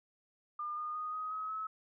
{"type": "tone with pitch steps", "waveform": "sine", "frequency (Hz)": [1205, 1221.8, 1238.9, 1256.2, 1273.7, 1291.5], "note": ["D6", "D#6", "D#6", "D#6", "D#6", "E6"], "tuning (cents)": [44, -32, -8, 16, 40, -36], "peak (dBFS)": -36, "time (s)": [0.59, 1.67], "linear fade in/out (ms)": 5, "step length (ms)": 180, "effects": []}